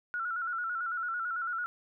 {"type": "tone with vibrato", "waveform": "sine", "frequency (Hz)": 1396.9, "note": "F6", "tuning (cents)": 0, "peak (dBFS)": -31, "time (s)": [0.14, 1.66], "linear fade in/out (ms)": 0, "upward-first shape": "square", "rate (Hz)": 9, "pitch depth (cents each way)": 65, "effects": []}